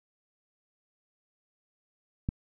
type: click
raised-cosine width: 5 ms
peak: -16 dBFS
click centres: 2.289 s
effects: none